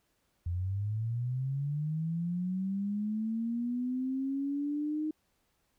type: linear sweep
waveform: sine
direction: up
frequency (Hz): 84.3 to 311.1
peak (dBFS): -30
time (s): 0.46-5.11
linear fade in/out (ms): 5
effects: pink hiss -75 dBFS RMS until 5.78 s